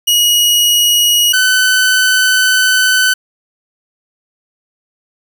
sawtooth tone pair in turn, 2900 / 1511.6 Hz, F#7 / F#6, -35 / +37 cents, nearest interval major seventh, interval 1128 cents, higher first, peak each -5 dBFS, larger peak neither, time 0.07-1.33 / 1.33-3.14 s, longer second, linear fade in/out 10 ms, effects none

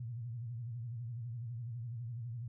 sine tone with vibrato, 117.9 Hz, A#2, 20 cents sharp, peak -39 dBFS, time 0-2.48 s, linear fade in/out 5 ms, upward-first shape sine, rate 12 Hz, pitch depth 110 cents each way, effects none

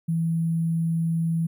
sine tone with sample-and-hold, 164.81 Hz, E3, in tune, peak -21 dBFS, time 0.08-1.47 s, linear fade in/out 10 ms, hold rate 11025 Hz, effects none

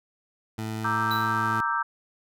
20% pulse tone with pitch glide, 110 to 111.09 Hz, A2 to A2, 0 to +17 cents, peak -25 dBFS, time 0.58-1.61 s, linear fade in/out 5 ms, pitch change +17 cents, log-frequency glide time 0.8-1.04 s
sine chord, E half-diminished seventh, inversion second, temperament equal, 932.3 / 1174.7 / 1318.5 / 1568 Hz, Bb5 / D6 / E6 / G6, 0 / 0 / 0 / 0 cents, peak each -29 dBFS, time 0.84-1.83 s, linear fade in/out 10 ms
square tone with exponential decay, 3950 Hz, B7, in tune, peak -29 dBFS, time 1.11-1.46 s, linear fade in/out 1 ms, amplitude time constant 74 ms
effects none

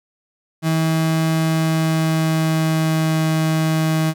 35% pulse tone with pitch glide, 160.8 to 158.77 Hz, E3 to D#3, -43 to +35 cents, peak -14 dBFS, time 0.62-4.14 s, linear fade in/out 50 ms, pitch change -22 cents, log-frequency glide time 1.35-3.26 s, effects none

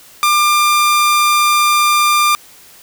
sawtooth tone, 1195 Hz, D6, 30 cents sharp, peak -6 dBFS, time 0.23-2.35 s, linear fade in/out 0 ms, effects white hiss -42 dBFS RMS until 2.82 s

